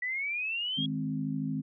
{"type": "exponential sweep", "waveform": "sine", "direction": "up", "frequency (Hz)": [1950, 3322], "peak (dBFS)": -30, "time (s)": [0.02, 0.86], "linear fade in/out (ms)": 5}
{"type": "chord", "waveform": "sine", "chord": "Ab major", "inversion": "second", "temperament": "equal", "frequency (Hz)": [155.56, 207.7, 261.6], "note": ["Eb3", "Ab3", "C4"], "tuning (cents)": [0, 0, 0], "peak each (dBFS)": [-34, -36, -33], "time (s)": [0.77, 1.62], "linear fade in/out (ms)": 20}
{"effects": []}